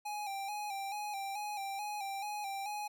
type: tone with vibrato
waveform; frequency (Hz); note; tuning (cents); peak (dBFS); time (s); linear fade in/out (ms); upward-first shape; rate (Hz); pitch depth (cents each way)
square; 810; G#5; -43; -38; 0.05-2.88; 10; square; 2.3; 52
effects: none